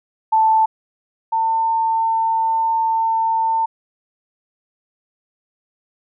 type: tone pair in turn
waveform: sine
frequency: 882 / 899.5 Hz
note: A5 / A5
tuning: +4 / +38 cents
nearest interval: unison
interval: 34 cents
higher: second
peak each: -11 / -15 dBFS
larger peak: first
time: 0.32-0.66 / 1.32-3.66 s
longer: second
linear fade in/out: 10 ms
effects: none